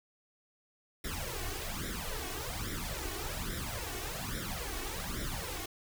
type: noise with flanger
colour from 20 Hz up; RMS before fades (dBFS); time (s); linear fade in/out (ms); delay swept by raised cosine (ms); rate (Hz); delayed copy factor
pink; -38; 1.04-5.66; 5; 0.54 to 2.74; 1.2; +0.8
effects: none